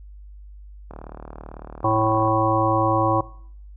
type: click train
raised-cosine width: 1 ms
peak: -23 dBFS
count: 53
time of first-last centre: 0.91-2.278 s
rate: 38 Hz
type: harmonic tone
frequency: 110 Hz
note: A2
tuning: in tune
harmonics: 1 / 3 / 5 / 7 / 9 / 10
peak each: -24 / -24 / -24 / -24 / -24 / -24 dBFS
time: 1.84-3.21 s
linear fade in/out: 5 ms
effects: noise-tail reverb RT60 0.6 s tail -20 dB re dry + added 50 Hz sine -39 dBFS peak until 3.76 s